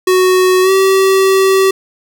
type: tone with pitch glide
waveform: square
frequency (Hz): 370 to 384.2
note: F#4 to G4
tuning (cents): 0 to -35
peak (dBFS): -8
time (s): 0.07-1.71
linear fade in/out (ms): 5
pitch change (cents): +65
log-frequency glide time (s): 0.62-0.71
effects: none